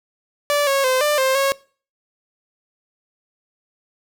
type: tone with pitch steps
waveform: sawtooth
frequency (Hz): 581 / 549 / 516 / 594 / 527 / 548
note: D5 / C#5 / C5 / D5 / C5 / C#5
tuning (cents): -19 / -17 / -24 / +20 / +12 / -20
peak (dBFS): -12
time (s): 0.5-1.52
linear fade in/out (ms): 0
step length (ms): 170
effects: noise-tail reverb RT60 0.4 s tail -22 dB re dry